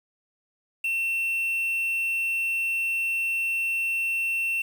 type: tone with quantisation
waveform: triangle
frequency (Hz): 2700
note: E7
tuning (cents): +41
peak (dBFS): -22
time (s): 0.84-4.62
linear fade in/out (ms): 5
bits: 8
effects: none